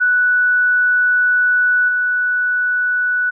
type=tone with level steps; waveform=sine; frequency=1480 Hz; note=F#6; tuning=in tune; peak=-11 / -14 dBFS; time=0-3.31 s; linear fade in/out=20 ms; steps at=1.88 s; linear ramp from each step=10 ms; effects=none